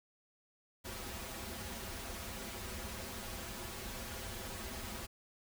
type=noise with comb filter; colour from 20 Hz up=pink; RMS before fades=-44 dBFS; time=0.84-5.07 s; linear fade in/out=20 ms; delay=6.7 ms; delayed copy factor=-0.9; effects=none